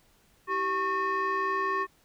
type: tone with frequency modulation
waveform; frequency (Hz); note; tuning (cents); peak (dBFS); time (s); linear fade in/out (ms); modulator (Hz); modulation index
sine; 1100; C#6; -14; -24; 0.47-1.87; 50; 712; 0.95
effects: tanh soft clip ceiling -23 dBFS + pink hiss -64 dBFS RMS until 2.04 s